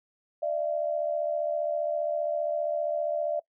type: tone pair together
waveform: sine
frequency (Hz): 597.9 / 673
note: D5 / E5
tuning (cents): +31 / +36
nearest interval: major second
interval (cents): 205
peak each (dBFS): -28 / -30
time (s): 0.42-3.4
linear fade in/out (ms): 10
effects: noise-tail reverb RT60 0.1 s tail -22 dB re dry

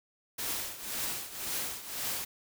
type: noise with tremolo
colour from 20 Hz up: white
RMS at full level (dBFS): -33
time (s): 0.38-2.25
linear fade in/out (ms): 10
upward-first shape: triangle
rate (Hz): 1.9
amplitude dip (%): 80
effects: none

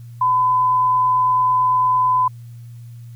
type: tone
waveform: sine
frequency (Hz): 1009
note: B5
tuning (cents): +37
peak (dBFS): -13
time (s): 0.21-2.28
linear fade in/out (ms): 5
effects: added 118 Hz sine -34 dBFS peak until 3.15 s + white hiss -58 dBFS RMS until 3.15 s

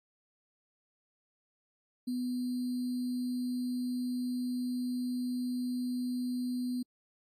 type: tone with sample-and-hold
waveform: sine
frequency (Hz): 248.6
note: B3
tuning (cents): +12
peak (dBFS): -31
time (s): 2.07-6.83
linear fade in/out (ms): 10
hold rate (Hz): 4410
effects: AAC 64 kbps

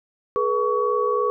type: tone cluster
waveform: sine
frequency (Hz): 422.2 / 485 / 1126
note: G#4 / B4 / C#6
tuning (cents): +29 / -31 / +27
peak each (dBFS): -23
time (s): 0.36-1.3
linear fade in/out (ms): 0
effects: none

